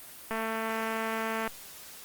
click train, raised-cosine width 0.5 ms, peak -18 dBFS, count 261, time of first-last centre 0.31-1.476 s, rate 223 Hz, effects white hiss -47 dBFS RMS until 2.04 s + Opus 32 kbps

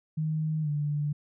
sine tone with pitch glide, 156.1 to 147.34 Hz, D#3 to D3, +6 to +6 cents, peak -26 dBFS, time 0.17-1.13 s, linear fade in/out 10 ms, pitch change -100 cents, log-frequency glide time 0.62-0.69 s, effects none

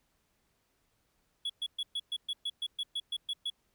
triangle tone bursts, 3370 Hz, G#7, 25 cents sharp, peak -30 dBFS, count 13, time 1.45-3.501 s, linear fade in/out 5 ms, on 47 ms, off 120 ms, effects pink hiss -75 dBFS RMS until 3.74 s

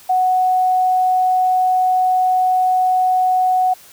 sine tone, 740 Hz, F#5, in tune, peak -12 dBFS, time 0.09-3.74 s, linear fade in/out 10 ms, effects white hiss -44 dBFS RMS until 3.92 s

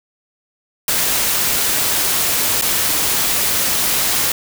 white noise with dropouts, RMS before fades -17 dBFS, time 0.88-4.32 s, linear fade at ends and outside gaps 2 ms, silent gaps 2.613-2.621 s, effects none

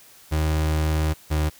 35% pulse tone pair in turn, 77.78 / 76.8 Hz, D#2 / D#2, 0 / -22 cents, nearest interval unison, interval 22 cents, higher first, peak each -18 dBFS, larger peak neither, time 0.31-1.14 / 1.3-1.5 s, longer first, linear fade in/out 20 ms, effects white hiss -50 dBFS RMS until 1.59 s

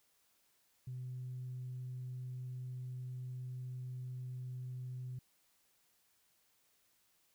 sine tone, 126.7 Hz, B2, 45 cents sharp, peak -40 dBFS, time 0.87-5.19 s, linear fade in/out 5 ms, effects tanh soft clip ceiling -37 dBFS + white hiss -74 dBFS RMS until 7.34 s

